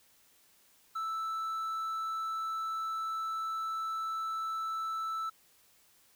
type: tone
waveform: triangle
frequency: 1318.5 Hz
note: E6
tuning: in tune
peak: -31 dBFS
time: 0.95-5.3 s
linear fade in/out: 10 ms
effects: white hiss -65 dBFS RMS until 6.15 s